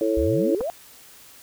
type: chord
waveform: sine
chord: A major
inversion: second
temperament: just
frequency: 330 / 440 / 550 Hz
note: E4 / A4 / C#5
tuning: +2 / 0 / -14 cents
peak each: -23 / -24 / -24 dBFS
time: 0.01-0.55 s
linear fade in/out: 2 ms
type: exponential sweep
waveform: sine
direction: up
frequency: 58.4 to 722 Hz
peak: -24 dBFS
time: 0.17-0.7 s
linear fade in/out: 0 ms
type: clicks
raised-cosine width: 1 ms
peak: -18 dBFS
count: 2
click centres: 0.607 / 0.611 s
effects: white hiss -48 dBFS RMS until 1.42 s